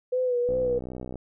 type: tone with vibrato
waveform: sine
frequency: 496.3 Hz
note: B4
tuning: 8 cents sharp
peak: -22 dBFS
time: 0.12-0.79 s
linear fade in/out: 10 ms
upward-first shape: sine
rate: 2.7 Hz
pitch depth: 48 cents each way
type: click train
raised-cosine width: 2 ms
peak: -23 dBFS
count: 43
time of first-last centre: 0.49-1.157 s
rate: 63 Hz
effects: none